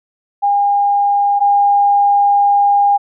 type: tone pair in turn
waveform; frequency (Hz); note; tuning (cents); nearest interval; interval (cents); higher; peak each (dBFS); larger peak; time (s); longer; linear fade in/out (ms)
sine; 810 / 810; G#5 / G#5; -43 / -43; unison; 0; neither; -10 / -8; second; 0.42-1.4 / 1.4-2.98; second; 20
effects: none